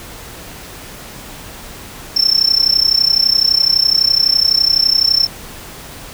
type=tone with amplitude modulation; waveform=triangle; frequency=5370 Hz; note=E8; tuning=31 cents sharp; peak=-5 dBFS; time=2.16-5.27 s; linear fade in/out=10 ms; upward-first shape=sine; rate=31.9 Hz; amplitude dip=90%; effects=pink hiss -33 dBFS RMS until 6.13 s